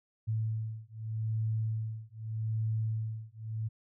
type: beating tone pair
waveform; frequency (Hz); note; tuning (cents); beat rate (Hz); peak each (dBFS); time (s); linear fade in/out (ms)
sine; 110 / 110.82; A2 / A2; 0 / +13; 0.82; -34 / -34; 0.27-3.69; 20
effects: none